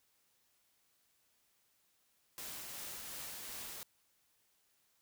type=noise with tremolo; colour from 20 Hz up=white; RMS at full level=-45 dBFS; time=2.38-3.83 s; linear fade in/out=0 ms; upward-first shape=triangle; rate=2.7 Hz; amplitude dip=25%; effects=white hiss -75 dBFS RMS until 5.01 s